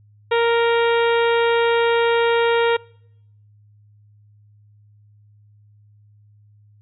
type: harmonic tone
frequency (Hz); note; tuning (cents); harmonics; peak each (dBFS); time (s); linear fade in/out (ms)
466.2; A#4; 0; 1 / 2 / 3 / 4 / 5 / 6 / 7 / 8; -16 / -22 / -26 / -28 / -30 / -32 / -33 / -34; 0.31-2.77; 10
effects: noise-tail reverb RT60 0.8 s tail -26 dB re dry + added 104 Hz sine -49 dBFS peak until 6.81 s